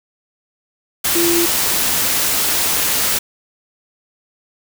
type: tone in noise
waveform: sine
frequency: 341.1 Hz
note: F4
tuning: 41 cents flat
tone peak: -15 dBFS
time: 1.15-1.46 s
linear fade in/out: 10 ms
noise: white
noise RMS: -17 dBFS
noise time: 1.04-3.19 s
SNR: -1 dB
effects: none